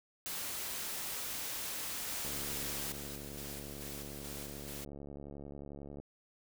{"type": "noise", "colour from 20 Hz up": "white", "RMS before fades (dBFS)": -40, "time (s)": [0.26, 2.92], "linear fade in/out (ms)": 0}
{"type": "noise with tremolo", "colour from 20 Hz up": "white", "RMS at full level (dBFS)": -46, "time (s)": [2.07, 4.85], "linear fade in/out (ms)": 10, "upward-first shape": "square", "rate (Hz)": 2.3, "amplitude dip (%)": 35}
{"type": "click train", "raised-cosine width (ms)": 2, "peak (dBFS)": -34, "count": 268, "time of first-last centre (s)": [2.25, 6], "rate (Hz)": 71.2}
{"effects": []}